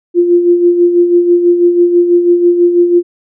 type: tone with tremolo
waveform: sine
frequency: 349.2 Hz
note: F4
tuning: in tune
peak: -3 dBFS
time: 0.14-3.03 s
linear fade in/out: 50 ms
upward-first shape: sine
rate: 6.1 Hz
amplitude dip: 55%
effects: none